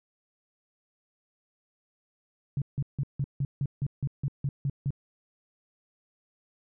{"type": "tone bursts", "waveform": "sine", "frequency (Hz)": 138.59, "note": "C#3", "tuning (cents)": 0, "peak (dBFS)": -25, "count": 12, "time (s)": [2.57, 4.906], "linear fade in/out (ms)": 2, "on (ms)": 48, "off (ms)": 160, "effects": []}